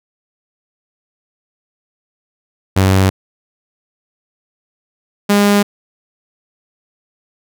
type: tone pair in turn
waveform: sawtooth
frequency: 95.4 / 203.7 Hz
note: G2 / G#3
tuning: -47 / -33 cents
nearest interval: octave + minor second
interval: 1314 cents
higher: second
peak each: -5 dBFS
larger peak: neither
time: 2.76-3.1 / 5.29-5.63 s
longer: neither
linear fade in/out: 10 ms
effects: none